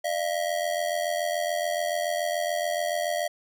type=ring-modulated tone; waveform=square; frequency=646 Hz; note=E5; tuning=35 cents flat; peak=-23 dBFS; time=0.04-3.28 s; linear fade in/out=10 ms; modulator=43.5 Hz; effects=none